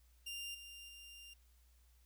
sawtooth tone with level steps, 2794 Hz, F7, in tune, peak -40 / -48 / -50 dBFS, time 0.26-1.34 s, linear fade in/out 10 ms, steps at 0.54 / 0.88 s, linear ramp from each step 10 ms, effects added 60 Hz sine -65 dBFS peak until 2.05 s + white hiss -75 dBFS RMS until 2.05 s

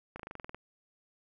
slowing click train, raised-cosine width 0.5 ms, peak -27 dBFS, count 10, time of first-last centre 0.16-0.546 s, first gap 35 ms, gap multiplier 1.05, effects none

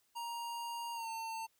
square tone with pitch glide, 938 to 899.8 Hz, A#5 to A5, +11 to +39 cents, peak -40 dBFS, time 0.15-1.47 s, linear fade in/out 20 ms, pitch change -72 cents, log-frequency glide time 0.93-1.09 s, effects white hiss -75 dBFS RMS until 1.59 s

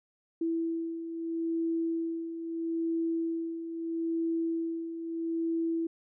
sine beating tone pair, 329.6 / 330.37 Hz, E4 / E4, 0 / +4 cents, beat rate 0.77 Hz, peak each -37 / -30 dBFS, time 0.41-5.87 s, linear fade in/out 5 ms, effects none

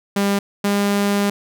sawtooth tone pair in turn, 200.1 / 202.1 Hz, G3 / G#3, +36 / -47 cents, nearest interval unison, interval 17 cents, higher second, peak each -12 dBFS, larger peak neither, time 0.16-0.39 / 0.64-1.3 s, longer second, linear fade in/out 5 ms, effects none

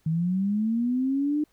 sine linear sweep, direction up, 155.56 to 304.3 Hz, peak -22 dBFS, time 0.06-1.44 s, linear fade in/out 5 ms, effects pink hiss -67 dBFS RMS until 1.52 s

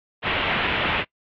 white low-pass noise, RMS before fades -23 dBFS, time 0.22-1.05 s, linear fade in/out 50 ms, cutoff 3200 Hz, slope 48 dB/octave, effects noise-tail reverb RT60 0.1 s tail -22 dB re dry + MP3 64 kbps

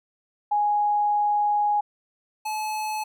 sine / square tone pair in turn, 830 / 860 Hz, G#5 / A5, -1 / -40 cents, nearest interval minor second, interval 61 cents, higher second, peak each -19 / -27 dBFS, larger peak first, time 0.51-1.81 / 2.45-3.04 s, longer first, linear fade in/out 10 ms, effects none

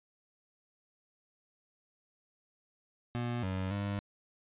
25% pulse tone with pitch steps, 120.3 / 94.1 / 100.9 Hz, B2 / F#2 / G#2, -45 / +30 / -49 cents, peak -29 dBFS, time 3.15-3.99 s, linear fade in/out 0 ms, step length 280 ms, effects resampled to 8000 Hz

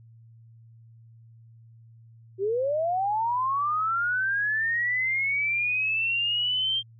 sine linear sweep, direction up, 370 to 3185 Hz, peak -23 dBFS, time 2.38-6.83 s, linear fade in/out 50 ms, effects added 114 Hz sine -49 dBFS peak until 6.99 s

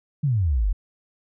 sine exponential sweep, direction down, 155.56 to 41.2 Hz, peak -18 dBFS, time 0.23-0.73 s, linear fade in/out 10 ms, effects none

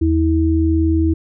sine tone pair together, 80.8 / 323.2 Hz, E2 / E4, -34 / -34 cents, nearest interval 2 octaves, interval 2400 cents, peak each -15 dBFS, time 0.01-1.14 s, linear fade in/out 10 ms, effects none

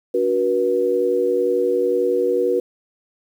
sine tone cluster, 288.9 / 371 / 482.1 Hz, D4 / F#4 / B4, -28 / +5 / -42 cents, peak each -27 / -20 / -18 dBFS, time 0.14-2.6 s, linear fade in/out 5 ms, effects 8-bit

